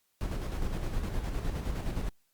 brown noise with tremolo, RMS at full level -31 dBFS, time 0.21-2.09 s, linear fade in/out 0 ms, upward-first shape square, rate 9.7 Hz, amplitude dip 40%, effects white hiss -74 dBFS RMS until 2.33 s + Opus 48 kbps

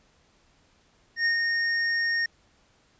square tone with ADSR envelope, 1846 Hz, A#6, 17 cents flat, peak -21 dBFS, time 1.16-2.26 s, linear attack 93 ms, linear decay 110 ms, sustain -3 dB, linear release 4 ms, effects pink hiss -63 dBFS RMS until 2.99 s + resampled to 16000 Hz

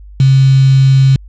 sine tone with quantisation, 133.9 Hz, C3, 40 cents sharp, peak -4 dBFS, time 0.2-1.16 s, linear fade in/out 2 ms, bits 4, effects added 50 Hz sine -31 dBFS peak until 1.28 s + resampled to 16000 Hz

